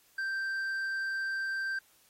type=tone with tanh clipping; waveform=sine; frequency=1568 Hz; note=G6; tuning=in tune; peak=-32 dBFS; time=0.18-1.79 s; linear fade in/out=5 ms; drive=5 dB; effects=white hiss -65 dBFS RMS until 2.09 s + AAC 48 kbps